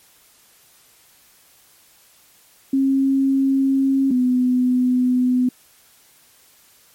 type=tone pair in turn; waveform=sine; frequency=270.1 / 251 Hz; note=C#4 / B3; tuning=-45 / +28 cents; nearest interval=minor second; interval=127 cents; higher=first; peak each=-14 dBFS; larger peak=neither; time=2.73-4.11 / 4.11-5.49 s; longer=neither; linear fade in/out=5 ms; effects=white hiss -53 dBFS RMS until 6.94 s + MP3 64 kbps